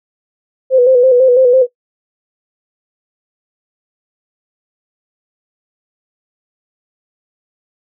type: tone with vibrato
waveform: sine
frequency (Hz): 506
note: B4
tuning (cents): +42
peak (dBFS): -5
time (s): 0.7-1.67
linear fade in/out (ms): 50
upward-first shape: square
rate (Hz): 6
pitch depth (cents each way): 53
effects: noise-tail reverb RT60 0.1 s tail -18 dB re dry